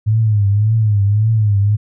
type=tone with vibrato; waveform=sine; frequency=105.7 Hz; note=G#2; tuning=31 cents sharp; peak=-10 dBFS; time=0.06-1.77 s; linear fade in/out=20 ms; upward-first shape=triangle; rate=1.8 Hz; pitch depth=120 cents each way; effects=none